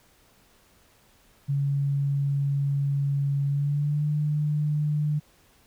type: tone with pitch glide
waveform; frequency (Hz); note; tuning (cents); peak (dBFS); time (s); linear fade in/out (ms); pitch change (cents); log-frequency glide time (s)
sine; 140.4 to 149.61; C#3 to D3; +22 to +32; -22; 1.48-5.2; 20; +110; 3.46-4.07
effects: pink hiss -60 dBFS RMS until 5.66 s